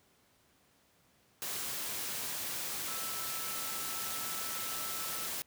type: tone in noise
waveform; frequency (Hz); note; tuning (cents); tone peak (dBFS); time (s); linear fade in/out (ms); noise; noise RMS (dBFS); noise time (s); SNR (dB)
sine; 1318.5; E6; 0; -46; 2.88-5.27; 0; white; -38; 1.42-5.42; -11
effects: pink hiss -68 dBFS RMS until 5.46 s + high-pass 80 Hz 12 dB/octave